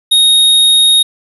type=tone; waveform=square; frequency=3734 Hz; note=A#7; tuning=2 cents sharp; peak=-6 dBFS; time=0.11-1.03 s; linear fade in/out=10 ms; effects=resampled to 32000 Hz + 7-bit